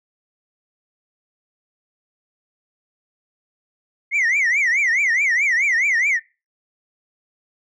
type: tone with vibrato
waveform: sine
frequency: 2069 Hz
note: C7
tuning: 20 cents flat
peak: -13 dBFS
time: 4.11-6.2 s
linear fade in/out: 50 ms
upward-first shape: triangle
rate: 4.7 Hz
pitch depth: 260 cents each way
effects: noise-tail reverb RT60 0.3 s tail -24 dB re dry + tanh soft clip ceiling -14 dBFS